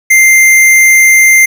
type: tone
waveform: square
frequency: 2093 Hz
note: C7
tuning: in tune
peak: -3 dBFS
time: 0.1-1.46 s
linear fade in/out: 10 ms
effects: 7-bit